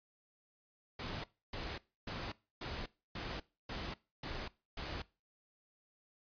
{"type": "noise bursts", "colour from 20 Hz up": "pink", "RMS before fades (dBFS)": -42, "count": 8, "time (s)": [0.99, 5.02], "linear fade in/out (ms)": 5, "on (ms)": 250, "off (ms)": 290, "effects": ["noise-tail reverb RT60 0.3 s tail -21 dB re dry", "resampled to 11025 Hz"]}